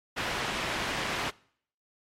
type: low-pass noise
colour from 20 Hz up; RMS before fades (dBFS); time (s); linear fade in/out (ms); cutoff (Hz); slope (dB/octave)
white; -32; 0.16-1.31; 20; 2500; 12
effects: noise-tail reverb RT60 0.6 s tail -23 dB re dry + MP3 64 kbps